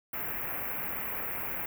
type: band-stop noise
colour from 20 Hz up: white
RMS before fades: -35 dBFS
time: 0.13-1.66 s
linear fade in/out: 5 ms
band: 2500 to 13000 Hz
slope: 48 dB/octave
effects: none